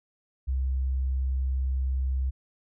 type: tone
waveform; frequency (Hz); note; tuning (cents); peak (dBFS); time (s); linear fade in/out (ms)
sine; 65.5; C2; +2; -24; 0.47-2.31; 20
effects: none